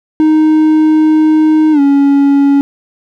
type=tone with pitch glide; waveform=triangle; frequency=311.1 to 280.4 Hz; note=D#4 to C#4; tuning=0 to +20 cents; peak=-3 dBFS; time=0.2-2.61 s; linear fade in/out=0 ms; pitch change=-180 cents; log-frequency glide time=1.72-1.8 s; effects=none